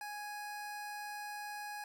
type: tone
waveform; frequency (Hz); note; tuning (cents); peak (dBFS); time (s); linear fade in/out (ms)
25% pulse; 830.6; G#5; 0; -38; 0.01-1.84; 2
effects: 11-bit